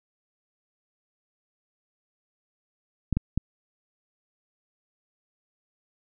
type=clicks; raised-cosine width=5 ms; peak=-11 dBFS; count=3; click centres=3.127 / 3.17 / 3.376 s; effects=none